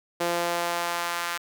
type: tone with high-pass filter sweep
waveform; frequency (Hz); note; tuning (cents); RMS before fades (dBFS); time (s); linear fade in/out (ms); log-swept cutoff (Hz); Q
sawtooth; 172.3; F3; -23; -28; 0.2-1.38; 10; 450 to 1300; 1.3
effects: none